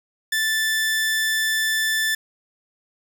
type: tone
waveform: sawtooth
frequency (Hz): 1760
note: A6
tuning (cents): 0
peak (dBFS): -16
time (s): 0.32-2.15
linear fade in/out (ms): 5
effects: 7-bit